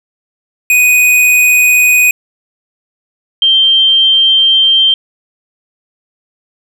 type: tone pair in turn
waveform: square / sine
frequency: 2489 / 3148 Hz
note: D#7 / G7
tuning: 0 / +7 cents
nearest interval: major third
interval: 407 cents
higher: second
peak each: -6 / -5 dBFS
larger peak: second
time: 0.7-2.11 / 3.42-4.94 s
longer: second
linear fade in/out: 2 ms
effects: none